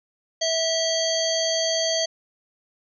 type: harmonic tone with a mistuned harmonic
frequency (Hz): 651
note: E5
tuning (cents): -22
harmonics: 1 / 3 / 5 / 7 / 9 / 10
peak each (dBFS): -24 / -34 / -29 / -26 / -30 / -35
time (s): 0.41-2.06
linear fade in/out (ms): 10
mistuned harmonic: 9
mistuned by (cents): +70
effects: none